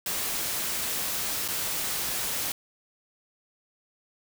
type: noise with dropouts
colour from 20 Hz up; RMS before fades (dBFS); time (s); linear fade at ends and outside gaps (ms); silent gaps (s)
white; -30; 0.06-2.52; 2; 1.479-1.485
effects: none